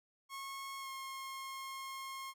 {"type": "tone with pitch glide", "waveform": "sawtooth", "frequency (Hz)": [1091, 1074.1], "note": ["C#6", "C6"], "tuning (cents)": [-28, 45], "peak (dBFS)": -39, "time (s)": [0.29, 2.34], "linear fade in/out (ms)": 50, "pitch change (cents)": -27, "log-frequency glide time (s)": [0.79, 0.89], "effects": []}